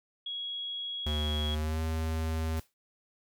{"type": "tone", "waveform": "sine", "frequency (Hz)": 3322, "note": "G#7", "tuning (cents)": 0, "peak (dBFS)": -34, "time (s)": [0.26, 1.55], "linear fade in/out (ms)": 5}
{"type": "tone with pitch glide", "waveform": "square", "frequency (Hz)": [75.2, 80.13], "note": ["D2", "E2"], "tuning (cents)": [42, -49], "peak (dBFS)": -30, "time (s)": [1.06, 2.6], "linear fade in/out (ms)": 5, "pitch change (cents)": 109, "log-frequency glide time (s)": [1.49, 1.81]}
{"type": "noise with exponential decay", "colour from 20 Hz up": "white", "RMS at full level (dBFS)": -47, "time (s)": [2.57, 2.74], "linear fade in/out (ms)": 1, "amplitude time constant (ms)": 36}
{"effects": []}